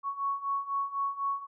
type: beating tone pair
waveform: sine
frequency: 1108.7 / 1112.7 Hz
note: C#6 / C#6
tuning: 0 / +6 cents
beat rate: 4 Hz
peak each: -34 / -31 dBFS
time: 0.03-1.47 s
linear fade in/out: 50 ms
effects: none